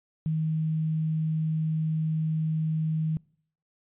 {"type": "tone with quantisation", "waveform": "sine", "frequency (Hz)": 157.9, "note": "D#3", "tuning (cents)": 26, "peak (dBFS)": -24, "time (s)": [0.26, 3.17], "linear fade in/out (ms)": 0, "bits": 9, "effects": ["noise-tail reverb RT60 0.6 s tail -25 dB re dry", "resampled to 8000 Hz"]}